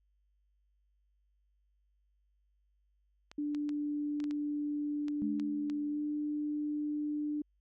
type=clicks; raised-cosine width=0.2 ms; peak=-31 dBFS; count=9; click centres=3.315 / 3.548 / 3.692 / 4.202 / 4.241 / 4.31 / 5.083 / 5.398 / 5.699 s
type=tone with pitch glide; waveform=sine; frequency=294.1 to 297.5 Hz; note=D4 to D4; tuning=+3 to +22 cents; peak=-32 dBFS; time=3.38-7.42 s; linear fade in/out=5 ms; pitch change=+19 cents; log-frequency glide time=5.89-5.99 s
type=tone with exponential decay; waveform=sine; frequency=212.5 Hz; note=G#3; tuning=40 cents sharp; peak=-32 dBFS; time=5.22-6.47 s; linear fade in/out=0 ms; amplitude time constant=270 ms
effects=added 50 Hz sine -70 dBFS peak until 7.6 s